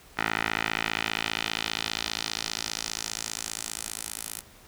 10% pulse tone with band-pass filter sweep, 55 Hz, A1, in tune, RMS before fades -32 dBFS, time 0.17-4.41 s, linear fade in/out 10 ms, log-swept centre 1800 to 11000 Hz, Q 1.5, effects pink hiss -53 dBFS RMS until 4.67 s

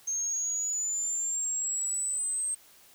sine linear sweep, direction up, 6380 to 8372 Hz, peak -28 dBFS, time 0.07-2.55 s, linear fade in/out 10 ms, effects white hiss -57 dBFS RMS until 2.94 s

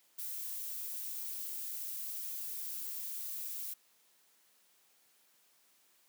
violet noise, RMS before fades -41 dBFS, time 0.18-3.74 s, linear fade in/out 10 ms, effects white hiss -69 dBFS RMS until 6.08 s + high-pass 200 Hz 12 dB/octave

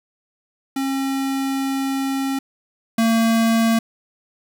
square tone pair in turn, 270 / 227 Hz, C#4 / A#3, -45 / -46 cents, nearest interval minor third, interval 301 cents, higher first, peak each -21 / -15 dBFS, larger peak second, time 0.76-2.39 / 2.98-3.79 s, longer first, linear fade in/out 5 ms, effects 8-bit

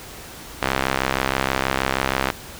sawtooth tone with band-pass filter, 66.3 Hz, C2, 23 cents sharp, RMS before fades -23 dBFS, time 0.62-2.31 s, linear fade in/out 5 ms, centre 1700 Hz, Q 0.66, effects pink hiss -38 dBFS RMS until 2.59 s

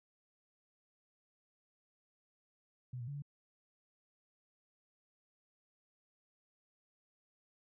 sine tone with pitch steps, 125.3 / 119 / 142.2 / 143.7 Hz, B2 / A#2 / C#3 / D3, +25 / +36 / +45 / -37 cents, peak -40 dBFS, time 2.93-3.222 s, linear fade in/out 5 ms, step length 73 ms, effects none

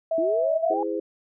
sine tone with vibrato, 650 Hz, E5, 24 cents flat, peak -21 dBFS, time 0.11-0.74 s, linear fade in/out 5 ms, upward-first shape sine, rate 4.2 Hz, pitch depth 13 cents each way
sine linear sweep, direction up, 307.3 to 837 Hz, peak -25 dBFS, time 0.18-0.83 s, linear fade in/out 2 ms
sine chord, E augmented, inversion none, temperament just, 329.6 / 412 / 515 Hz, E4 / G#4 / B#4, 0 / -14 / -28 cents, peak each -29 / -29 / -30 dBFS, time 0.7-1 s, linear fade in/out 5 ms
effects none

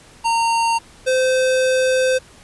square tone pair in turn, 920 / 516.3 Hz, A#5 / C5, -23 / -23 cents, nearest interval minor seventh, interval 1000 cents, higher first, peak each -16 / -15 dBFS, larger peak second, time 0.24-0.79 / 1.06-2.19 s, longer second, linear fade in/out 20 ms, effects pink hiss -46 dBFS RMS until 2.43 s + resampled to 24000 Hz

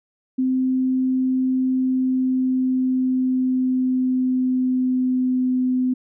sine tone with pitch glide, 258.7 to 254.3 Hz, C4 to C4, -19 to -49 cents, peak -17 dBFS, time 0.38-5.94 s, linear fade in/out 10 ms, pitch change -30 cents, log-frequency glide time 1.73-5.6 s, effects none

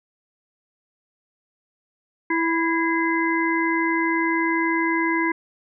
harmonic tone with a mistuned harmonic, 329.6 Hz, E4, in tune, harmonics 1 / 3 / 5 / 6, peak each -22 / -25 / -28 / -25 dBFS, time 2.3-5.32 s, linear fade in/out 5 ms, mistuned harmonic 6, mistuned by +65 cents, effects none

